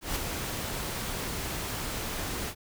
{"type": "noise with ADSR envelope", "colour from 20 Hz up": "pink", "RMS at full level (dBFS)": -29, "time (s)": [0.01, 2.55], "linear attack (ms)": 150, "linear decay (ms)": 6, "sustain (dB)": -5, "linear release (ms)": 69, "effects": []}